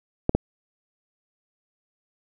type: clicks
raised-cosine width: 2 ms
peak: -5 dBFS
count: 2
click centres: 0.294 / 0.35 s
effects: none